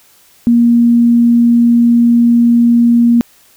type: tone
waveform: sine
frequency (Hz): 236.2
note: A#3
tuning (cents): +23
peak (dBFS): -5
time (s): 0.47-3.21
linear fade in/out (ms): 0
effects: white hiss -47 dBFS RMS until 3.56 s